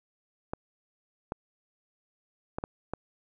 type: clicks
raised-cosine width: 1 ms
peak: -18 dBFS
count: 5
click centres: 0.535 / 1.321 / 2.585 / 2.639 / 2.936 s
effects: none